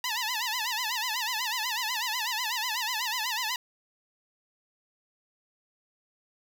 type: tone with vibrato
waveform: 10% pulse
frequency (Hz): 932.3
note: A#5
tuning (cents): 0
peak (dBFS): -20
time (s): 0.04-3.56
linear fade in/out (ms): 2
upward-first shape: sine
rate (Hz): 8.1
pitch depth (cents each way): 160
effects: none